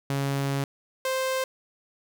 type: tone pair in turn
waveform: sawtooth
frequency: 138.59 / 523.2 Hz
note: C#3 / C5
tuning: 0 / 0 cents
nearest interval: octave + major seventh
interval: 2300 cents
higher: second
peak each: -21 dBFS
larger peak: neither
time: 0.1-0.64 / 1.05-1.44 s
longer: first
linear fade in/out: 2 ms
effects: none